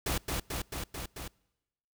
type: noise with echo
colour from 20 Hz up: pink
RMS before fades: -31 dBFS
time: 0.06-0.18 s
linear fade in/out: 5 ms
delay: 220 ms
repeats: 5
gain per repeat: -2 dB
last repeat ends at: 1.28 s
effects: noise-tail reverb RT60 1.0 s tail -26 dB re dry